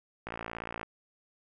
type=click train; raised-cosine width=0.5 ms; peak=-22 dBFS; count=33; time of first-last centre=0.27-0.83 s; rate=57.1 Hz; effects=none